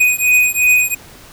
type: beating tone pair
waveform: square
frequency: 2489 / 2491.8 Hz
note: D#7 / D#7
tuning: 0 / +2 cents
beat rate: 2.8 Hz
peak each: -14 dBFS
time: 0-0.95 s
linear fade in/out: 10 ms
effects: pink hiss -40 dBFS RMS until 1.32 s

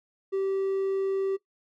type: tone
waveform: triangle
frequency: 387.7 Hz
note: G4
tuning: 19 cents flat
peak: -22 dBFS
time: 0.32-1.37 s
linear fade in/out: 20 ms
effects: noise-tail reverb RT60 0.1 s tail -18 dB re dry + tanh soft clip ceiling -18 dBFS

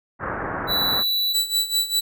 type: low-pass noise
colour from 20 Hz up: white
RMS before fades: -28 dBFS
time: 0.19-1.04 s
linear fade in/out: 50 ms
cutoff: 1700 Hz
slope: 48 dB/octave
type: tone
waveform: square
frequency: 3951 Hz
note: B7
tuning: in tune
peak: -20 dBFS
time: 0.67-1.36 s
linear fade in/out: 50 ms
type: tone with tremolo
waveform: sawtooth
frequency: 3951 Hz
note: B7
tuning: in tune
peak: -14 dBFS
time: 1.33-2.01 s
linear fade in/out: 20 ms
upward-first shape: sine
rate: 5 Hz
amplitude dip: 80%
effects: none

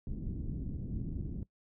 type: low-pass noise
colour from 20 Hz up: pink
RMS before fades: -38 dBFS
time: 0.07-1.43 s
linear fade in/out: 2 ms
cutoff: 280 Hz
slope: 24 dB/octave
effects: noise-tail reverb RT60 0.1 s tail -20 dB re dry

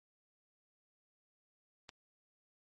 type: click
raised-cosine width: 0.2 ms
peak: -30 dBFS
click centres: 1.892 s
effects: MP3 32 kbps

